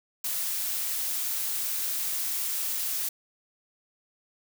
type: noise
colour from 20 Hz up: blue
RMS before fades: -30 dBFS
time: 0.24-3.09 s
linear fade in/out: 5 ms
effects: none